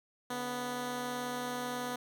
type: tone pair together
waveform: 10% pulse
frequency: 142.58 / 246.9 Hz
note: C#3 / B3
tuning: +49 / 0 cents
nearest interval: minor seventh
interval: 951 cents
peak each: -39 / -27 dBFS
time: 0.3-1.96 s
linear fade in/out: 5 ms
effects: none